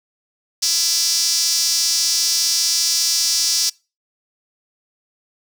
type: tone with high-pass filter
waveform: sawtooth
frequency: 334.9 Hz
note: E4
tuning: 27 cents sharp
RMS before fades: -18 dBFS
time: 0.62-3.7 s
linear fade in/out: 10 ms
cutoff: 5300 Hz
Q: 4.4
effects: noise-tail reverb RT60 0.3 s tail -25 dB re dry